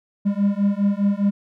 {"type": "beating tone pair", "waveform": "triangle", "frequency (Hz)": [198.9, 203.8], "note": ["G3", "G#3"], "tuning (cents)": [25, -32], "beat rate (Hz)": 4.9, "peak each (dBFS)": -18, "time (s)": [0.25, 1.31], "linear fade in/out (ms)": 20, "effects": []}